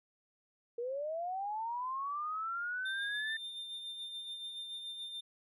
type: linear sweep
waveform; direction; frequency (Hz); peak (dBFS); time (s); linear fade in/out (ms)
sine; up; 461.7 to 1796; -35; 0.78-3.37; 5
type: tone with tremolo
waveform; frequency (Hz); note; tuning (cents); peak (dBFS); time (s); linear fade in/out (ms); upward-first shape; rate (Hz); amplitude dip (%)
triangle; 3604; A7; +41; -38; 2.85-5.21; 10; sine; 7; 40
effects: resampled to 32000 Hz